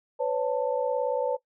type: tone cluster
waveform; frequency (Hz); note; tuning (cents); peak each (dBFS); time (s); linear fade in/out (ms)
sine; 504 / 562 / 889; B4 / C#5 / A5; +35 / +24 / +18; -27 / -28 / -32; 0.19-1.37; 20
effects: noise-tail reverb RT60 0.1 s tail -17 dB re dry